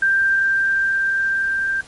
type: tone with level ramp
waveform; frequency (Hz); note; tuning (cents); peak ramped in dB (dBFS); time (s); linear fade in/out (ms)
sine; 1579; G6; +12; -13 to -18; 0.02-1.81; 5
effects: pink hiss -44 dBFS RMS until 1.87 s + MP3 48 kbps